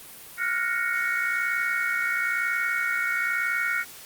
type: chord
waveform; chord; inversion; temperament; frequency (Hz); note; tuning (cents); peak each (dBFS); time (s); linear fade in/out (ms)
sine; Gb major seventh; third; equal with one note detuned; 1396.9 / 1457.9 / 1864.7 / 2217; F6 / Gb6 / Bb6 / Db7; 0 / -26 / 0 / 0; -29; 0.37-3.85; 50
effects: white hiss -44 dBFS RMS until 4.05 s + Opus 32 kbps